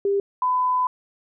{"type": "tone pair in turn", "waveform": "sine", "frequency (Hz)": [398.7, 1004.7], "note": ["G4", "B5"], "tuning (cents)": [29, 29], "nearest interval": "octave + major third", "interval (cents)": 1600, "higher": "second", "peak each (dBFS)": -18, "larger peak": "neither", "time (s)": [[0.05, 0.2], [0.42, 0.87]], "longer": "second", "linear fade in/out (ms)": 2, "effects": []}